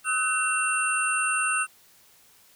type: tone cluster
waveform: sine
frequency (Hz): 1273 / 1503 / 2720 / 8980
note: D#6 / F#6 / F7 / C#9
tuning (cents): +39 / +27 / -46 / +21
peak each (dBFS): -28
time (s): 0.04-1.67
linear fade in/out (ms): 50
effects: white hiss -57 dBFS RMS until 2.55 s

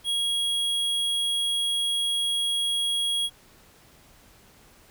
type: tone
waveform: square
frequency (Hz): 3300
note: G#7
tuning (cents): -12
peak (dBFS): -24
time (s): 0.04-3.3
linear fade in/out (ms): 50
effects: pink hiss -55 dBFS RMS until 4.9 s

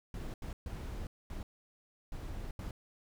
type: noise bursts at uneven times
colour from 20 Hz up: brown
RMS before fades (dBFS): -41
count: 6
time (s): 0.14-0.34 / 0.42-0.53 / 0.66-1.07 / 1.3-1.43 / 2.12-2.51 / 2.59-2.71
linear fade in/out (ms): 2
effects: none

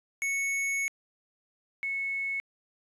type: tone pair in turn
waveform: square / sine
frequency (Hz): 2210 / 2200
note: C#7 / C#7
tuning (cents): -6 / -14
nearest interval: unison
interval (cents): 8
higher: first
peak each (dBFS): -28 / -29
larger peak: first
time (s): 0.22-0.88 / 1.83-2.4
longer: first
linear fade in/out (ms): 0
effects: resampled to 24000 Hz + 10-bit

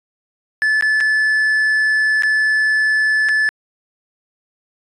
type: tone with dropouts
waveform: triangle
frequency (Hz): 1735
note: A6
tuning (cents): -25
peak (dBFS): -11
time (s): 0.62-3.49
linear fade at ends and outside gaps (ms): 0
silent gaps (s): 0.81-0.824 / 1.004-1.008 / 2.223-2.234 / 3.287-3.291
effects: resampled to 24000 Hz

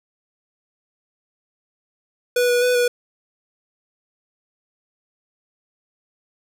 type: tone with pitch steps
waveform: square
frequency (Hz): 490.5 / 486.4 / 496.1 / 486.7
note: B4 / B4 / B4 / B4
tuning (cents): -12 / -26 / +8 / -25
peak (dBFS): -16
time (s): 2.36-2.88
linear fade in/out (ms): 5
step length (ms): 130
effects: none

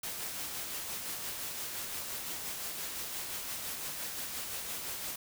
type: noise with tremolo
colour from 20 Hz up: white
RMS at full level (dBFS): -38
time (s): 0.03-5.16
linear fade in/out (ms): 5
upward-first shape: sine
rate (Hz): 5.8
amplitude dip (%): 30
effects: none

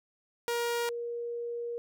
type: tone pair in turn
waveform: sawtooth / sine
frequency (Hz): 473.1 / 473.1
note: A#4 / A#4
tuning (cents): +26 / +26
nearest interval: unison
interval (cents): 0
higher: neither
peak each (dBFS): -25 / -33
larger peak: first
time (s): 0.48-0.89 / 0.89-1.78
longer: second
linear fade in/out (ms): 0
effects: none

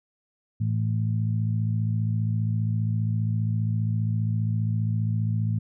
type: harmonic tone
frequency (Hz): 55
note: A1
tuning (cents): 0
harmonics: 2 / 3 / 4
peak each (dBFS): -23 / -30 / -34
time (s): 0.6-5.59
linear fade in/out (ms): 10
effects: none

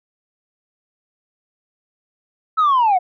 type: linear sweep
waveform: sine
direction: down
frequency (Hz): 1318.5 to 698.5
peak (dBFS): -10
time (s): 2.57-2.99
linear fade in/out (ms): 20
effects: tanh soft clip ceiling -10 dBFS

